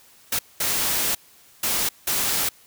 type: noise bursts at uneven times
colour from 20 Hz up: white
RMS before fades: -23 dBFS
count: 4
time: 0.32-0.39 / 0.6-1.15 / 1.63-1.89 / 2.07-2.49 s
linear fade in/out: 5 ms
effects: white hiss -53 dBFS RMS until 2.66 s

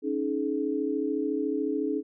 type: chord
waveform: sine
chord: C# suspended second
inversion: none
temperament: equal with one note detuned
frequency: 277.2 / 311.1 / 425 Hz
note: C#4 / D#4 / G#4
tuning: 0 / 0 / +40 cents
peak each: -30 dBFS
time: 0.02-2.03 s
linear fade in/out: 50 ms
effects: none

